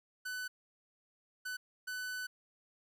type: tone bursts at uneven times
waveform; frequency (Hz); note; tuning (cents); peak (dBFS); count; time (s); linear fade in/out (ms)
45% pulse; 1500; F#6; +23; -38; 3; 0.25-0.48 / 1.45-1.57 / 1.87-2.27; 10
effects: none